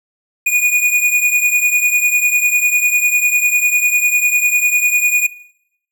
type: beating tone pair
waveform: square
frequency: 2453 / 2463 Hz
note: D#7 / D#7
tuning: -25 / -18 cents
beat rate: 10 Hz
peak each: -13 / -17 dBFS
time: 0.46-5.27 s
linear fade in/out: 10 ms
effects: noise-tail reverb RT60 0.7 s tail -17 dB re dry